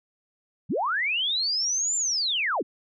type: linear two-way sweep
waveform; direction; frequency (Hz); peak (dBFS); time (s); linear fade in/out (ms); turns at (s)
sine; up then down; 101.9 to 7320 to 157.2; -23; 0.69-2.63; 20; 1.96
effects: none